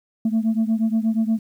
sine beating tone pair, 220 / 228.4 Hz, A3 / A#3, 0 / -35 cents, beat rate 8.4 Hz, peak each -18 / -20 dBFS, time 0.25-1.39 s, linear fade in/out 5 ms, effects tanh soft clip ceiling -14 dBFS + 9-bit

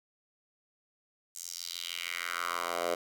10% pulse tone with high-pass filter sweep, 86.4 Hz, F2, 18 cents flat, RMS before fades -36 dBFS, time 1.35-2.95 s, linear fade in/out 5 ms, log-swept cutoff 7400 to 550 Hz, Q 2.5, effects none

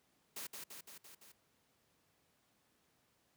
white noise with echo, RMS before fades -45 dBFS, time 0.36-0.47 s, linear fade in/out 5 ms, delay 170 ms, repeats 5, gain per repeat -3 dB, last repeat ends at 1.32 s, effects pink hiss -75 dBFS RMS until 3.36 s + high-pass 100 Hz 12 dB/octave

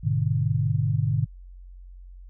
sine chord, G# diminished, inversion none, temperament just, 103.83 / 124.59 / 149.51 Hz, G#2 / B2 / D3, 0 / +16 / +31 cents, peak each -25 dBFS, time 0.03-1.26 s, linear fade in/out 20 ms, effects added 45 Hz sine -41 dBFS peak until 2.29 s

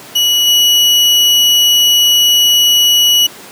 35% pulse tone with level steps, 2925 Hz, F#7, 21 cents flat, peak -7 / -5 dBFS, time 0.15-3.27 s, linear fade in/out 10 ms, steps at 0.47 s, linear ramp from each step 5 ms, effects pink hiss -33 dBFS RMS until 3.51 s + high-pass 200 Hz 12 dB/octave

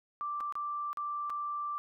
sine tone with dropouts, 1174.7 Hz, D6, in tune, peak -33 dBFS, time 0.21-1.78 s, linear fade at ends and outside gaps 0 ms, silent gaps 0.404-0.408 / 0.524-0.554 / 0.93-0.972 / 1.297-1.302 s, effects none

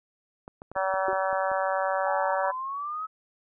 clicks, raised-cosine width 1 ms, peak -27 dBFS, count 9, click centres 0.479 / 0.619 / 0.716 / 0.763 / 0.94 / 1.083 / 1.13 / 1.329 / 1.516 s
harmonic tone, 190.6 Hz, G3, 48 cents flat, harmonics 3 / 4 / 5 / 6 / 7 / 8 / 9, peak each -28 / -30 / -32 / -34 / -35 / -36 / -37 dBFS, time 0.75-2.52 s, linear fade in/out 20 ms
sine tone with exponential decay, 380 Hz, F#4, 46 cents sharp, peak -26 dBFS, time 1.08-1.2 s, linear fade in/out 5 ms, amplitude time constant 26 ms
sine exponential sweep, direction up, 817 to 1294 Hz, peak -30 dBFS, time 2.05-3.07 s, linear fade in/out 20 ms
effects none

